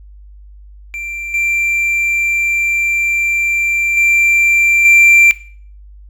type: tone with level steps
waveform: triangle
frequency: 2359 Hz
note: D7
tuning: 7 cents sharp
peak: -20 / -11 / -7 / -3 dBFS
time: 0.94-5.31 s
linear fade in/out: 0 ms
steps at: 1.34 / 3.97 / 4.85 s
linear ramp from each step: 2 ms
effects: noise-tail reverb RT60 0.5 s tail -18 dB re dry + added 50 Hz sine -35 dBFS peak until 6.09 s